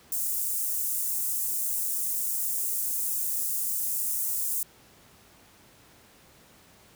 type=high-pass noise; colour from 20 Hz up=white; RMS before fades=-29 dBFS; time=0.12-4.63 s; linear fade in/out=2 ms; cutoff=7600 Hz; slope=24 dB/octave; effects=pink hiss -56 dBFS RMS until 6.95 s + high-pass 60 Hz 12 dB/octave